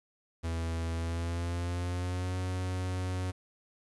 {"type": "tone with pitch glide", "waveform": "45% pulse", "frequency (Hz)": [82.8, 91.87], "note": ["E2", "F#2"], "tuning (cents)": [8, -12], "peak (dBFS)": -31, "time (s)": [0.43, 3.32], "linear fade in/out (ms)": 20, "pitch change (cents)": 180, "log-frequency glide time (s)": [0.94, 2.37], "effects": ["resampled to 24000 Hz", "10-bit"]}